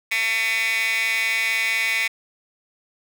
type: tone with high-pass filter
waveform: 15% pulse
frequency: 224.3 Hz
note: A3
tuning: 34 cents sharp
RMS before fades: -22 dBFS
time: 0.11-2.08 s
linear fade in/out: 10 ms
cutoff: 2200 Hz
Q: 4.1
effects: none